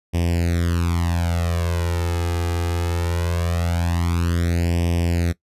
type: tone with flanger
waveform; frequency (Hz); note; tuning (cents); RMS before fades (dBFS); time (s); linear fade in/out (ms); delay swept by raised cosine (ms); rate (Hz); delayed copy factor
sawtooth; 85.6; F2; -34; -21; 0.13-5.33; 20; 0.36 to 2.46; 0.21; +0.95
effects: noise-tail reverb RT60 0.1 s tail -19 dB re dry + resampled to 32000 Hz